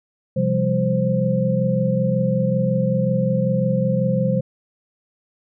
sine tone cluster, 129.9 / 172 / 197.4 / 523 Hz, C3 / F3 / G3 / C5, -12 / -26 / +12 / -1 cents, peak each -22 dBFS, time 0.36-4.41 s, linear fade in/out 10 ms, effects none

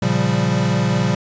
square chord, G half-diminished seventh, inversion first, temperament equal, 116.54 / 138.59 / 174.61 / 196 Hz, Bb2 / Db3 / F3 / G3, 0 / 0 / 0 / 0 cents, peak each -22 dBFS, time 0.02-1.15 s, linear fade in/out 5 ms, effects resampled to 16000 Hz

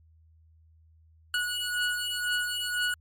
25% pulse beating tone pair, 1461 / 1463 Hz, F#6 / F#6, -22 / -20 cents, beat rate 2 Hz, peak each -27 dBFS, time 1.34-2.94 s, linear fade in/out 2 ms, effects added 80 Hz sine -56 dBFS peak until 3 s + MP3 64 kbps

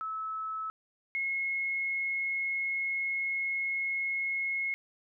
sine tone pair in turn, 1300 / 2169 Hz, E6 / C#7, -24 / -38 cents, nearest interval major sixth, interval 886 cents, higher second, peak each -33 / -29 dBFS, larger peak second, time 0.01-0.7 / 1.15-4.74 s, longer second, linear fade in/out 0 ms, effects none

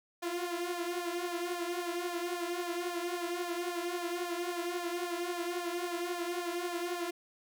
sawtooth tone with flanger, 349.2 Hz, F4, in tune, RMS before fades -36 dBFS, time 0.22-7.11 s, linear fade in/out 10 ms, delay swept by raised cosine 1.6 to 5.4 ms, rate 3.7 Hz, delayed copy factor +0.7, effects none

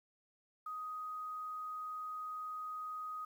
sine tone with quantisation, 1251 Hz, D#6, 9 cents sharp, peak -40 dBFS, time 0.66-3.25 s, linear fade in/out 5 ms, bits 11, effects none

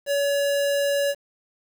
square tone, 566 Hz, C#5, 36 cents sharp, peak -21 dBFS, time 0.06-1.15 s, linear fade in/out 50 ms, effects 8-bit

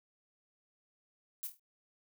violet noise with echo, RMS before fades -40 dBFS, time 1.43-1.47 s, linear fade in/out 0 ms, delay 25 ms, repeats 5, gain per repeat -7 dB, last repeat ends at 1.595 s, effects none

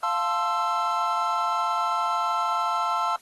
triangle chord, F major seventh, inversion none, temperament equal with one note detuned, 698.5 / 880 / 1046.5 / 1332.3 Hz, F5 / A5 / C6 / E6, 0 / 0 / 0 / +18 cents, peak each -29 / -27 / -27 / -24 dBFS, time 0.03-3.16 s, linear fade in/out 2 ms, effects white hiss -56 dBFS RMS until 3.21 s + AAC 32 kbps

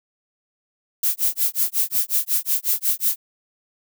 violet noise with tremolo, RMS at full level -18 dBFS, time 1.03-3.16 s, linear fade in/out 2 ms, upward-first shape sine, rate 5.5 Hz, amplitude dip 100%, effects none

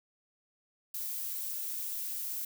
violet noise, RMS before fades -37 dBFS, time 0.94-2.45 s, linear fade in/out 5 ms, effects none

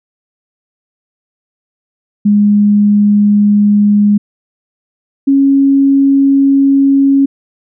sine tone pair in turn, 206.2 / 275.2 Hz, G#3 / C#4, -12 / -12 cents, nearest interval perfect fourth, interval 500 cents, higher second, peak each -5 dBFS, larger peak neither, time 2.25-4.18 / 5.27-7.26 s, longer second, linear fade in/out 10 ms, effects none

